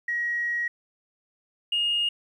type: tone pair in turn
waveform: sine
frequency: 1900 / 2849 Hz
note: A#6 / F7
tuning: +33 / +34 cents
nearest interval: perfect fifth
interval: 701 cents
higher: second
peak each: -24 / -21 dBFS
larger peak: second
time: 0.08-0.68 / 1.72-2.09 s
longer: first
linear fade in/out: 5 ms
effects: tanh soft clip ceiling -17 dBFS + 10-bit